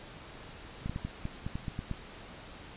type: clicks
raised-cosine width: 5 ms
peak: -22 dBFS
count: 10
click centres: 0.86 / 0.896 / 0.961 / 1.05 / 1.254 / 1.465 / 1.555 / 1.682 / 1.791 / 1.913 s
effects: pink hiss -48 dBFS RMS until 2.76 s + resampled to 8000 Hz